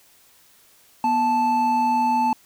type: tone pair together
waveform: triangle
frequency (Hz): 243.1 / 876.9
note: B3 / A5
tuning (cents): -27 / -6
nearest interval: octave + minor seventh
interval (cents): 2221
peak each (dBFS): -23 / -16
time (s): 1.04-2.33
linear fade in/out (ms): 2
effects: white hiss -55 dBFS RMS until 2.45 s